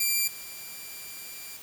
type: tone with level steps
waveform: 5% pulse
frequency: 2364 Hz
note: D7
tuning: 11 cents sharp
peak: -14 / -31 dBFS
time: 0-1.57 s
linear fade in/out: 5 ms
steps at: 0.27 s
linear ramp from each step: 10 ms
effects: white hiss -46 dBFS RMS until 1.62 s